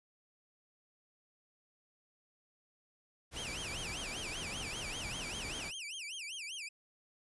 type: noise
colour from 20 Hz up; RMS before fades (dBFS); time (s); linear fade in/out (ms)
pink; -44; 3.31-5.72; 50
type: tone with vibrato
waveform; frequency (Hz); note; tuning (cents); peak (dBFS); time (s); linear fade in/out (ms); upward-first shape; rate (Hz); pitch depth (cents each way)
sawtooth; 2714; E7; +50; -38; 3.36-6.69; 10; sine; 5.1; 300
effects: resampled to 24000 Hz